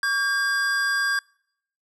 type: tone pair together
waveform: square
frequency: 1137 / 1608 Hz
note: C#6 / G6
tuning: +44 / +44 cents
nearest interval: tritone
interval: 600 cents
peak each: -32 / -22 dBFS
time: 0.03-1.19 s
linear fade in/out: 2 ms
effects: noise-tail reverb RT60 0.7 s tail -26 dB re dry + low-pass 9000 Hz 12 dB/octave